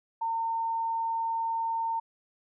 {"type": "tone", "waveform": "sine", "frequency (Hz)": 910, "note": "A#5", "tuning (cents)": -42, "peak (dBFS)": -27, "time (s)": [0.21, 2], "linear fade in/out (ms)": 10, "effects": []}